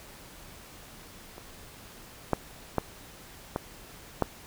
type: clicks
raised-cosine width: 1 ms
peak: -29 / -9 / -10 / -14 / -9 dBFS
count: 5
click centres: 1.381 / 2.333 / 2.783 / 3.561 / 4.223 s
effects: pink hiss -49 dBFS RMS until 4.46 s

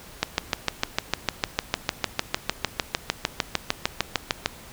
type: click train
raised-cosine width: 0.2 ms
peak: -3 dBFS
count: 29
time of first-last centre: 0.23-4.46 s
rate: 6.62 Hz
effects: pink hiss -45 dBFS RMS until 4.72 s

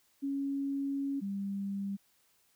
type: tone pair in turn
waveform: sine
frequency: 277.2 / 198.13 Hz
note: C#4 / G3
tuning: 0 / +19 cents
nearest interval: tritone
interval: 581 cents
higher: first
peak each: -31 / -33 dBFS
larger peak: first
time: 0.22-1.21 / 1.21-1.97 s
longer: first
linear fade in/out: 20 ms
effects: white hiss -70 dBFS RMS until 2.55 s

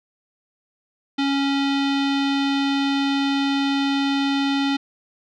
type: tone with low-pass filter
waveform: square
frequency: 277.2 Hz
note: C#4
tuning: in tune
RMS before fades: -21 dBFS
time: 1.18-4.77 s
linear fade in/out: 10 ms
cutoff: 3700 Hz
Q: 2.8
effects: none

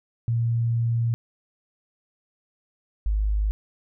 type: tone pair in turn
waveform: sine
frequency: 116.54 / 51.82 Hz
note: A#2 / G#1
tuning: 0 / -3 cents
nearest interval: octave + major second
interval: 1403 cents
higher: first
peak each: -20 dBFS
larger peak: neither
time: 0.28-1.14 / 3.06-3.51 s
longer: first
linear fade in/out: 0 ms
effects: none

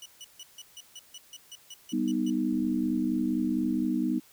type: tone bursts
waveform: 25% pulse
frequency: 2949 Hz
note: F#7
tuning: 6 cents flat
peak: -38 dBFS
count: 13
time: 0.02-2.301 s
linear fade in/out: 2 ms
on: 37 ms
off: 150 ms
type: chord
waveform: sine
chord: G augmented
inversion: none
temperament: equal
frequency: 196 / 246.9 / 311.1 Hz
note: G3 / B3 / D#4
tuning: 0 / 0 / 0 cents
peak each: -32 / -28 / -29 dBFS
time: 1.92-4.2 s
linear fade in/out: 20 ms
type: click train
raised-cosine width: 3 ms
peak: -38 dBFS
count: 57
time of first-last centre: 2.53-3.848 s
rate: 42.5 Hz
effects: white hiss -58 dBFS RMS until 4.32 s

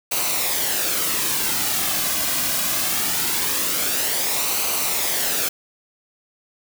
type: noise with flanger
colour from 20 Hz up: white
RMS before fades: -22 dBFS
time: 0.11-5.49 s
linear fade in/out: 10 ms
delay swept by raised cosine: 0.57 to 2.27 ms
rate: 0.22 Hz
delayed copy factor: -0.5
effects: none

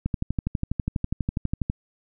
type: click train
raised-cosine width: 5 ms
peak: -12 dBFS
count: 21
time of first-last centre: 0.06-1.699 s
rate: 12.2 Hz
effects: none

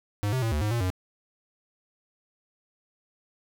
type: tone with pitch steps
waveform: square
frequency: 103 / 129.8 / 113.2 / 74.7 / 105.6 / 118.1 / 92 Hz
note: G#2 / C3 / A2 / D2 / G#2 / A#2 / F#2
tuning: -14 / -13 / +50 / +30 / +29 / +23 / -9 cents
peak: -25 dBFS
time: 0.23-0.902 s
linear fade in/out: 0 ms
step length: 96 ms
effects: none

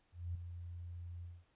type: tone with ADSR envelope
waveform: sine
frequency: 86.8 Hz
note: F2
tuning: 10 cents flat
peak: -36 dBFS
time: 0.12-1.45 s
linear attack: 230 ms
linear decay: 4 ms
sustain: -8 dB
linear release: 220 ms
effects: pink hiss -75 dBFS RMS until 1.55 s + resampled to 8000 Hz

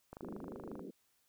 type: click train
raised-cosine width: 1 ms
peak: -33 dBFS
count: 18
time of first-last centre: 0.13-0.794 s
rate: 25.6 Hz
type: band-pass noise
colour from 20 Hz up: pink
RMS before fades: -47 dBFS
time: 0.22-0.91 s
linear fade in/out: 10 ms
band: 180 to 480 Hz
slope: 48 dB/octave
effects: white hiss -75 dBFS RMS until 1.28 s

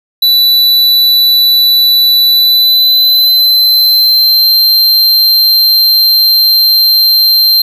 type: tone with pitch glide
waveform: square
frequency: 3968 to 4148 Hz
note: B7 to C8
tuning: +7 to -16 cents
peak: -5 dBFS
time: 0.22-7.62 s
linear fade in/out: 5 ms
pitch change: +77 cents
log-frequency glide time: 2.28-4.57 s
effects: 7-bit

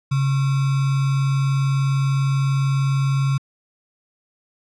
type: tone with sample-and-hold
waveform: sine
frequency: 136.5 Hz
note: C#3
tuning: 26 cents flat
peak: -16 dBFS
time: 0.11-3.38 s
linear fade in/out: 10 ms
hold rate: 1225 Hz
effects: low-pass 7000 Hz 12 dB/octave

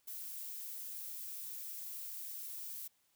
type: noise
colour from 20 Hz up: violet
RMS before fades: -45 dBFS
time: 0.07-2.88 s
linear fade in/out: 10 ms
effects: white hiss -75 dBFS RMS until 3.15 s

